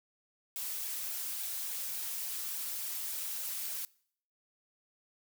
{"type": "noise with flanger", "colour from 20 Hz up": "blue", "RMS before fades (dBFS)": -38, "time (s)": [0.56, 3.85], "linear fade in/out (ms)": 0, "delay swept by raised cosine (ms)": [1.2, 7.2], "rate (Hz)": 3.5, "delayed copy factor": 0.85, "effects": ["noise-tail reverb RT60 0.6 s tail -23 dB re dry"]}